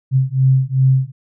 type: beating tone pair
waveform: sine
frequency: 130.81 / 133.41 Hz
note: C3 / C3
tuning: 0 / +34 cents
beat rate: 2.6 Hz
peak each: -14 dBFS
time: 0.11-1.12 s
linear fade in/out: 50 ms
effects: none